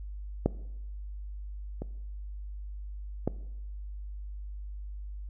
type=clicks; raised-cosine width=2 ms; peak=-10 / -22 / -13 dBFS; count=3; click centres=0.46 / 1.82 / 3.276 s; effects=noise-tail reverb RT60 0.9 s tail -19 dB re dry + added 50 Hz sine -37 dBFS peak until 5.29 s